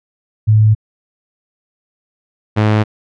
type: tone pair in turn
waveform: sine / sawtooth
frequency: 108 / 107.01 Hz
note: A2 / A2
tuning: -32 / -48 cents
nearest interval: unison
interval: 16 cents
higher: first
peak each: -6 dBFS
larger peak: neither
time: 0.47-0.75 / 2.56-2.84 s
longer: neither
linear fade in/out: 20 ms
effects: low-pass 3000 Hz 12 dB/octave